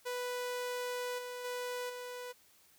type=tone with level steps; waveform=sawtooth; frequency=493.9 Hz; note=B4; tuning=in tune; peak=-32 / -37 / -33 / -38 dBFS; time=0.05-2.33 s; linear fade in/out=20 ms; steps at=1.18 / 1.44 / 1.89 s; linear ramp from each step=10 ms; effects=white hiss -65 dBFS RMS until 2.78 s